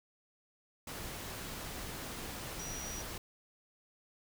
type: tone in noise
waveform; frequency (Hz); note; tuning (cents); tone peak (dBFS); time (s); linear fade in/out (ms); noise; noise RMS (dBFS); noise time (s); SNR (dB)
sine; 5800; F#8; -35; -43; 2.59-3.02; 5; pink; -43; 0.87-3.18; -3
effects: none

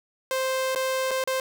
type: tone with dropouts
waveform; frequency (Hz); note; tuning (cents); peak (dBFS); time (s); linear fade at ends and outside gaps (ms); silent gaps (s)
sawtooth; 523.3; C5; 0; -20; 0.31-1.4; 1; 0.749-0.759 / 1.109-1.113 / 1.239-1.274
effects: none

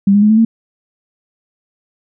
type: tone with pitch steps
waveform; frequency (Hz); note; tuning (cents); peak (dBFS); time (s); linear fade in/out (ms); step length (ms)
sine; 198 / 204.6 / 211.5 / 218.6 / 225.9; G3 / G#3 / G#3 / A3 / A3; +18 / -26 / +32 / -11 / +46; -6; 0.07-0.45; 5; 76
effects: none

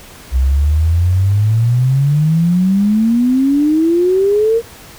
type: exponential sweep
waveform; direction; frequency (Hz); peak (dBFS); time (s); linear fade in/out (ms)
sine; up; 62.4 to 468.6; -9; 0.31-4.62; 50
effects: pink hiss -37 dBFS RMS until 4.98 s

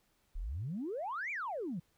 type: exponential two-way sweep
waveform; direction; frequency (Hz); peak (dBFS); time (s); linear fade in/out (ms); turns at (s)
sine; up then down; 32.7 to 2440 to 152.6; -35; 0.35-1.8; 10; 1.31
effects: tanh soft clip ceiling -31 dBFS + pink hiss -74 dBFS RMS until 1.97 s

